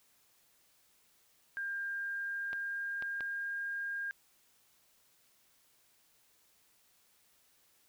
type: tone with pitch glide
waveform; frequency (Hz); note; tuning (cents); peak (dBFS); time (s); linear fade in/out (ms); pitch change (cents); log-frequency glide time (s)
sine; 1600 to 1613; G6 to G6; +35 to +49; -35; 1.57-4.11; 0; +14; 1.9-3.51
type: clicks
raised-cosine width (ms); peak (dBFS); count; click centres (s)
0.3; -28; 3; 2.531 / 3.024 / 3.207
effects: white hiss -69 dBFS RMS until 7.88 s